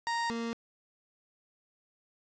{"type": "tone pair in turn", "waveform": "30% pulse", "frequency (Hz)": [932.3, 231.5], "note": ["A#5", "A#3"], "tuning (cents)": [0, -12], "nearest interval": "2 octaves", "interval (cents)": 2412, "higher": "first", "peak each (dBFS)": [-27, -30], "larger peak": "first", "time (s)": [[0.07, 0.3], [0.3, 0.53]], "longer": "neither", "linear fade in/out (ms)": 0, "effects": ["resampled to 16000 Hz", "9-bit"]}